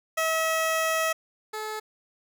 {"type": "tone pair in turn", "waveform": "15% pulse", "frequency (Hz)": [644, 431.3], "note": ["E5", "A4"], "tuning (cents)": [-41, -35], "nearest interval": "perfect fifth", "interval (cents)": 694, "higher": "first", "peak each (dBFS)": [-17, -25], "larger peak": "first", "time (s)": [[0.17, 1.13], [1.53, 1.8]], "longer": "first", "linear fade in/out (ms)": 10, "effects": []}